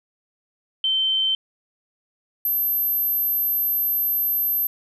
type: tone pair in turn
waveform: sine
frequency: 3099 / 12370 Hz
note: G7 / G9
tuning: -21 / -24 cents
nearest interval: 2 octaves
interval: 2397 cents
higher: second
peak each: -18 / -19 dBFS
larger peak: first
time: 0.84-1.35 / 2.45-4.67 s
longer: second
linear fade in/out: 2 ms
effects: none